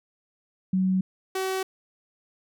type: tone pair in turn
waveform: sine / sawtooth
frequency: 187.4 / 379.2 Hz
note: F#3 / F#4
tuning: +22 / +43 cents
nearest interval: octave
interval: 1221 cents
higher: second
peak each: -20 / -22 dBFS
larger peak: first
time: 0.73-1.01 / 1.35-1.63 s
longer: neither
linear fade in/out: 5 ms
effects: none